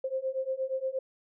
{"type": "beating tone pair", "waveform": "sine", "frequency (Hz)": [522, 530.5], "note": ["C5", "C5"], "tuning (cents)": [-4, 24], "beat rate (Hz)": 8.5, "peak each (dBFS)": [-33, -32], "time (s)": [0.04, 0.99], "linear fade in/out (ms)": 5, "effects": []}